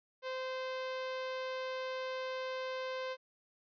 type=tone; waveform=sawtooth; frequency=518 Hz; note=C5; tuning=17 cents flat; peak=-33 dBFS; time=0.22-3.17 s; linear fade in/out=50 ms; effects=resampled to 11025 Hz